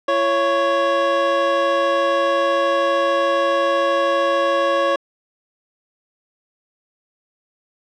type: tone pair together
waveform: 25% pulse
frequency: 339.2 / 554.4 Hz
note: E4 / C#5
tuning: +50 / 0 cents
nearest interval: major sixth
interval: 850 cents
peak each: -21 / -12 dBFS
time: 0.08-4.96 s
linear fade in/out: 5 ms
effects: low-pass 3000 Hz 12 dB/octave